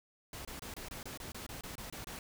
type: noise bursts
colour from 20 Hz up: pink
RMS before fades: -45 dBFS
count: 13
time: 0.33-2.19 s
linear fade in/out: 2 ms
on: 120 ms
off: 25 ms
effects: none